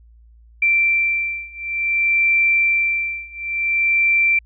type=beating tone pair; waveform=sine; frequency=2349 / 2349.56 Hz; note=D7 / D7; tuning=0 / 0 cents; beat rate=0.56 Hz; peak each=-19 / -18 dBFS; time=0.62-4.39 s; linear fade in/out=5 ms; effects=added 57 Hz sine -45 dBFS peak until 4.45 s